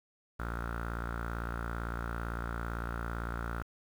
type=tone with low-pass filter; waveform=sawtooth; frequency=57.8 Hz; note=A#1; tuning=14 cents flat; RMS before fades=-37 dBFS; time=0.39-3.63 s; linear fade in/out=10 ms; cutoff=1400 Hz; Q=7.9; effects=9-bit